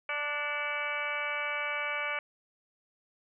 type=harmonic tone with a mistuned harmonic; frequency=293.7 Hz; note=D4; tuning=in tune; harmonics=2 / 3 / 4 / 5 / 6 / 7 / 8 / 9 / 10; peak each=-40 / -43 / -39 / -38 / -42 / -45 / -34 / -44 / -45 dBFS; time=0.09-2.19 s; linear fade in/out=2 ms; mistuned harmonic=8; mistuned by=-46 cents; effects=none